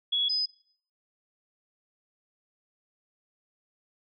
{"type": "tone pair in turn", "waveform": "sine", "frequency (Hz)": [3363, 5018], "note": ["G#7", "D#8"], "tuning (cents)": [21, 14], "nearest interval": "perfect fifth", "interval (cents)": 693, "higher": "second", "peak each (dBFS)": [-23, -25], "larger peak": "first", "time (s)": [[0.12, 0.29], [0.29, 0.46]], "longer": "neither", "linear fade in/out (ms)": 10, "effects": ["noise-tail reverb RT60 0.5 s tail -17 dB re dry"]}